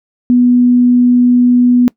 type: tone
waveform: sine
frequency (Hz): 245.7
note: B3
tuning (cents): -9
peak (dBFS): -5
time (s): 0.3-1.88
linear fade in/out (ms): 0
effects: noise-tail reverb RT60 0.1 s tail -22 dB re dry